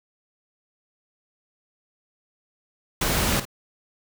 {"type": "noise with echo", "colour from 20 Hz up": "pink", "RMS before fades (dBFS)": -23, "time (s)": [3.01, 3.4], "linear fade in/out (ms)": 5, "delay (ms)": 53, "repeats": 1, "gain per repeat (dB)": -12, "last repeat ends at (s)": 3.453, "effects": []}